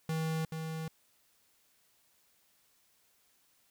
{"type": "tone with echo", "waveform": "square", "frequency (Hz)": 160, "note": "D#3", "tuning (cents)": 49, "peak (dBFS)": -32, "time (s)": [0.09, 0.45], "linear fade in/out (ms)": 2, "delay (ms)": 430, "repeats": 1, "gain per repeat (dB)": -5, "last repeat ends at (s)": 0.88, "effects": ["white hiss -70 dBFS RMS until 3.7 s"]}